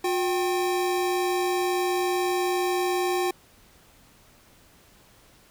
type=tone pair together; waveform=square; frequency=359.4 / 779 Hz; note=F4 / G5; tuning=+50 / -11 cents; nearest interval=octave + minor second; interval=1339 cents; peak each=-25 / -29 dBFS; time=0.04-3.31 s; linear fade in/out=5 ms; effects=pink hiss -56 dBFS RMS until 5.5 s